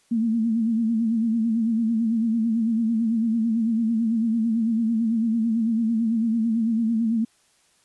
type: tone with vibrato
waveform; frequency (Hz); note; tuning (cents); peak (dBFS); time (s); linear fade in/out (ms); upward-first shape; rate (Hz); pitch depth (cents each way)
sine; 226.3; A3; +49; -19; 0.11-7.25; 10; sine; 9; 70
effects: white hiss -62 dBFS RMS until 7.84 s + resampled to 24000 Hz